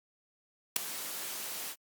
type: noise with ADSR envelope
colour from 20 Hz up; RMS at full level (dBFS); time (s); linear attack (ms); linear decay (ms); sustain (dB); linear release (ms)
white; -21; 0.76-1.76; 4; 4; -18; 64
effects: high-pass 200 Hz 12 dB/octave + Opus 48 kbps